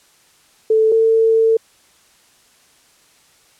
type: tone pair in turn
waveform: sine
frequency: 440 / 448.5 Hz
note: A4 / A4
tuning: 0 / +33 cents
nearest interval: unison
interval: 33 cents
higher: second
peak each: -10 dBFS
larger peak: neither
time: 0.7-0.92 / 0.92-1.57 s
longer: second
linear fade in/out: 5 ms
effects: white hiss -53 dBFS RMS until 3.59 s + low-pass 10000 Hz 12 dB/octave